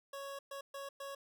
25% pulse tone bursts at uneven times, 554.4 Hz, C#5, in tune, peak -39 dBFS, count 4, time 0.13-0.39 / 0.51-0.61 / 0.74-0.89 / 1-1.15 s, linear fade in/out 5 ms, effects none

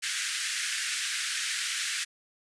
pink band-pass noise, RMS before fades -32 dBFS, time 0.02-2.05 s, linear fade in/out 20 ms, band 1500 to 9700 Hz, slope 48 dB/octave, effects none

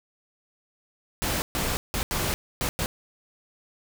pink noise bursts at uneven times, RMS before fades -27 dBFS, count 6, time 1.22-1.42 / 1.55-1.77 / 1.94-2.03 / 2.11-2.34 / 2.61-2.69 / 2.79-2.86 s, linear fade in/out 0 ms, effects none

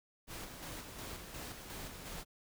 pink noise with tremolo, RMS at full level -45 dBFS, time 0.27-2.25 s, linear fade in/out 50 ms, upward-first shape square, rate 2.8 Hz, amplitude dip 40%, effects none

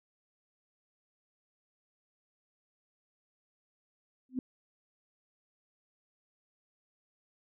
sine tone with exponential growth, 256.3 Hz, C4, 36 cents flat, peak -26 dBFS, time 4.29-4.39 s, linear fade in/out 2 ms, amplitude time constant 20 ms, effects none

